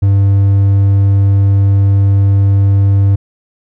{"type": "tone", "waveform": "triangle", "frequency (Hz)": 98.9, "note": "G2", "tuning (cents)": 16, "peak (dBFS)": -4, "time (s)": [0.02, 3.16], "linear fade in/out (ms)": 10, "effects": []}